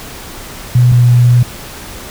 sine tone pair in turn, 123.2 / 121.93 Hz, B2 / B2, -4 / -22 cents, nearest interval unison, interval 18 cents, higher first, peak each -4 dBFS, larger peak neither, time 0.75-0.92 / 0.92-1.43 s, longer second, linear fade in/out 5 ms, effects pink hiss -29 dBFS RMS until 2.1 s

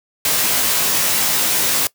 white noise with comb filter, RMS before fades -17 dBFS, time 0.25-1.87 s, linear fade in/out 2 ms, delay 17 ms, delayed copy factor -1, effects noise-tail reverb RT60 0.1 s tail -20 dB re dry + high-pass 100 Hz 12 dB/octave

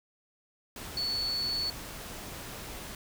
sine tone in noise, 4435 Hz, C#8, in tune, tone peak -29 dBFS, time 0.97-1.7 s, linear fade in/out 2 ms, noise pink, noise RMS -42 dBFS, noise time 0.76-2.95 s, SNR +10 dB, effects none

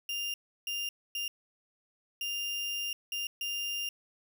35% pulse tone bursts at uneven times, 2800 Hz, F7, 4 cents sharp, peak -31 dBFS, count 6, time 0.09-0.34 / 0.67-0.89 / 1.15-1.28 / 2.21-2.93 / 3.12-3.27 / 3.41-3.89 s, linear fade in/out 2 ms, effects none

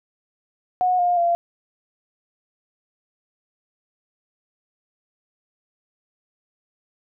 sine tone with pitch steps, 730 / 708.8 / 688.2 Hz, F#5 / F5 / F5, -24 / +25 / -26 cents, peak -16 dBFS, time 0.81-1.35 s, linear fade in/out 0 ms, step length 180 ms, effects none

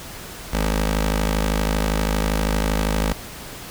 15% pulse tone with notch filter, 52.6 Hz, G#1, 23 cents sharp, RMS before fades -21 dBFS, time 0.53-3.13 s, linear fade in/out 5 ms, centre 110 Hz, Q 0.75, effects pink hiss -36 dBFS RMS until 3.7 s

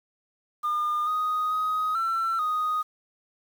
sine tone with pitch steps, 1210 / 1246 / 1256 / 1344 / 1244 Hz, D#6 / D#6 / D#6 / E6 / D#6, -49 / +2 / +16 / +33 / -1 cents, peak -22 dBFS, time 0.63-2.83 s, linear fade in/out 20 ms, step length 440 ms, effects tanh soft clip ceiling -20 dBFS + 8-bit

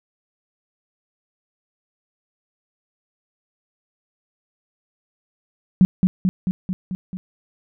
sine tone with echo, 185 Hz, F#3, in tune, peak -8 dBFS, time 5.81-5.85 s, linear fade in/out 0 ms, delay 220 ms, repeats 6, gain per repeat -3 dB, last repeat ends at 7.17 s, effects none

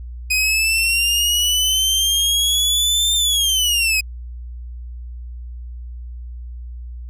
sawtooth linear two-way sweep, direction up then down, 2500 to 3600 to 2500 Hz, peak -12 dBFS, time 0.3-4.01 s, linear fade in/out 10 ms, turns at 3.15 s, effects added 60 Hz sine -29 dBFS peak until 7.09 s + resampled to 32000 Hz

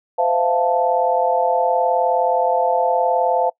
sine chord, F major seventh, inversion second, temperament equal with one note detuned, 513.1 / 659.3 / 698.5 / 880 Hz, C5 / E5 / F5 / A5, -34 / 0 / 0 / 0 cents, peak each -20 / -23 / -19 / -20 dBFS, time 0.18-3.5 s, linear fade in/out 10 ms, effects noise-tail reverb RT60 0.1 s tail -23 dB re dry

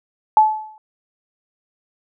sine tone with exponential decay, 864 Hz, A5, 32 cents flat, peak -5 dBFS, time 0.37-0.78 s, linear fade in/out 1 ms, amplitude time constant 89 ms, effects none

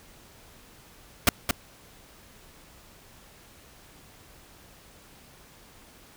pink noise with echo, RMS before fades -17 dBFS, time 1.27-1.29 s, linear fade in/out 2 ms, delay 220 ms, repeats 1, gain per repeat -6 dB, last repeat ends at 1.51 s, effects pink hiss -53 dBFS RMS until 6.16 s

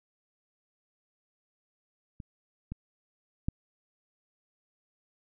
clicks, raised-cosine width 5 ms, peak -29 / -24 / -16 dBFS, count 3, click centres 2.202 / 2.72 / 3.485 s, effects none

